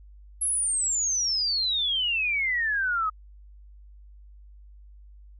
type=exponential sweep; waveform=sine; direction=down; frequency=11175 to 1244.5 Hz; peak=-23 dBFS; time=0.41-3.1 s; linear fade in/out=10 ms; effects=added 50 Hz sine -46 dBFS peak until 5.39 s